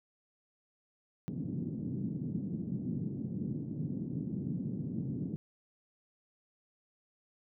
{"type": "band-pass noise", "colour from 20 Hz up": "pink", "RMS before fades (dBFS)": -37, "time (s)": [1.28, 5.36], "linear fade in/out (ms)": 0, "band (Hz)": [140, 260], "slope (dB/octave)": 24, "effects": []}